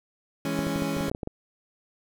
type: chord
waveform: 30% pulse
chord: C# minor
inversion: first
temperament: equal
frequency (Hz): 164.81 / 207.7 / 277.2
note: E3 / G#3 / C#4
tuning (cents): 0 / 0 / 0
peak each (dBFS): -29 / -30 / -27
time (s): 0.45-1.1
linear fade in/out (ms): 2
type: clicks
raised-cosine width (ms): 2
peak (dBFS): -18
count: 11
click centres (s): 0.591 / 0.669 / 0.76 / 0.822 / 0.968 / 1.008 / 1.084 / 1.115 / 1.149 / 1.232 / 1.274
effects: none